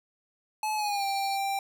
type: tone with pitch glide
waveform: square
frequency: 859 to 787.7 Hz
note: A5 to G5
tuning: -42 to +8 cents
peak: -28 dBFS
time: 0.63-1.59 s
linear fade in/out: 2 ms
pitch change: -150 cents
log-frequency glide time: 0.75-1.05 s
type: tone with tremolo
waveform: sine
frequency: 4391 Hz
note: C#8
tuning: 17 cents flat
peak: -35 dBFS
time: 0.77-1.38 s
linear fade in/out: 20 ms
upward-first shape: sine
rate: 13 Hz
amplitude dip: 70%
effects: none